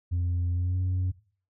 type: tone with pitch glide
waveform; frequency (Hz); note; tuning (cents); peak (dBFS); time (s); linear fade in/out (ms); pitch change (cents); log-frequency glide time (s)
sine; 87.8 to 91.79; F2 to F#2; +10 to -13; -22; 0.11-1.12; 20; +77; 0.53-0.78
effects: noise-tail reverb RT60 0.4 s tail -17 dB re dry + tanh soft clip ceiling -23 dBFS